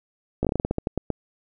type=slowing click train; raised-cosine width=2 ms; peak=-10 dBFS; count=13; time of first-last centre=0.43-1.103 s; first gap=17 ms; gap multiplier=1.2; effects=none